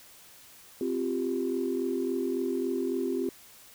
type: chord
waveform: sine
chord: C suspended fourth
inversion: none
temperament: just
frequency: 261.6 / 348.8 / 392.4 Hz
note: C4 / F4 / G4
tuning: 0 / -2 / +2 cents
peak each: -31 dBFS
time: 0.81-3.29 s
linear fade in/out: 2 ms
effects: tanh soft clip ceiling -18 dBFS + white hiss -53 dBFS RMS until 3.74 s